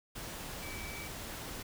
sine tone in noise, 2301 Hz, D7, 36 cents flat, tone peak -46 dBFS, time 0.62-1.08 s, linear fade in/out 10 ms, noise pink, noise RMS -43 dBFS, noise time 0.15-1.63 s, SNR -6 dB, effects none

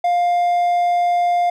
triangle tone, 703 Hz, F5, 11 cents sharp, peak -12 dBFS, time 0.04-1.5 s, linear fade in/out 5 ms, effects none

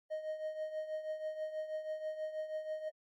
triangle tone with tremolo, 622.3 Hz, D#5, in tune, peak -32 dBFS, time 0.1-2.9 s, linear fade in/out 20 ms, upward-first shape triangle, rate 6.2 Hz, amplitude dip 75%, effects tanh soft clip ceiling -28 dBFS + AAC 48 kbps

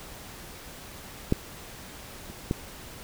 clicks, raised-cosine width 3 ms, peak -8 / -29 / -12 dBFS, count 3, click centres 1.324 / 2.3 / 2.511 s, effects pink hiss -44 dBFS RMS until 3.03 s

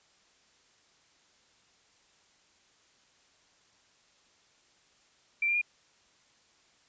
sine tone with pitch steps, 2349 / 2387 / 2426 Hz, D7 / D7 / D#7, 0 / +28 / -44 cents, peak -25 dBFS, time 5.42-5.615 s, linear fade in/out 5 ms, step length 65 ms, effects white hiss -65 dBFS RMS until 6.88 s + resampled to 16000 Hz

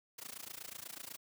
white noise with amplitude modulation, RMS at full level -44 dBFS, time 0.18-1.17 s, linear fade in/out 10 ms, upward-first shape sine, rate 28.1 Hz, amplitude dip 95%, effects high-pass 100 Hz 12 dB/octave

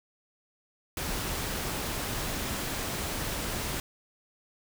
pink noise, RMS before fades -33 dBFS, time 0.97-3.8 s, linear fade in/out 2 ms, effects none

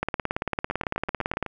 two click trains, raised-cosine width 0.5 ms, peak -10 / -17 dBFS, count 26 / 7, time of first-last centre 0.03-1.427 / 0.71-1.463 s, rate 17.9 / 7.97 Hz, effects none

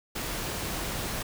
pink noise, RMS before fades -33 dBFS, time 0.15-1.23 s, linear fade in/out 10 ms, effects none

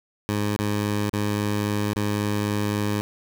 15% pulse tone with dropouts, 103.7 Hz, G#2, 2 cents flat, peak -16 dBFS, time 0.29-3.01 s, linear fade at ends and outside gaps 0 ms, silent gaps 0.563-0.59 / 1.096-1.132 / 1.934-1.961 s, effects 9-bit

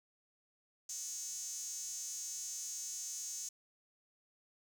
sawtooth tone with high-pass filter, 370.7 Hz, F#4, 3 cents sharp, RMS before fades -43 dBFS, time 0.89-3.49 s, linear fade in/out 5 ms, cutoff 6500 Hz, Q 7.6, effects none

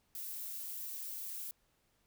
violet noise, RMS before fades -43 dBFS, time 0.15-1.51 s, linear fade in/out 0 ms, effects pink hiss -75 dBFS RMS until 2.06 s

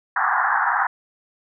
pink band-pass noise, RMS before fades -20 dBFS, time 0.16-0.87 s, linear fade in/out 5 ms, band 750 to 1800 Hz, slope 96 dB/octave, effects none

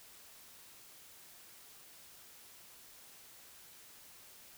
silence, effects white hiss -57 dBFS RMS until 4.57 s

